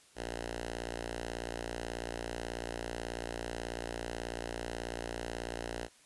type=tone with notch filter; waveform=5% pulse; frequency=58.27 Hz; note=A#1; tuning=in tune; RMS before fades=-40 dBFS; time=0.15-5.89 s; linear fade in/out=50 ms; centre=160 Hz; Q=0.74; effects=white hiss -62 dBFS RMS until 6.05 s + resampled to 24000 Hz